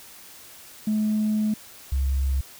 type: tone pair in turn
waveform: sine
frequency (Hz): 214 / 67.41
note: A3 / C#2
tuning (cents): -48 / -48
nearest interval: octave + minor sixth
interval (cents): 2000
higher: first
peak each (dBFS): -19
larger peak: neither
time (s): 0.87-1.54 / 1.92-2.41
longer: first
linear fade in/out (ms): 5
effects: tanh soft clip ceiling -17 dBFS + white hiss -46 dBFS RMS until 2.59 s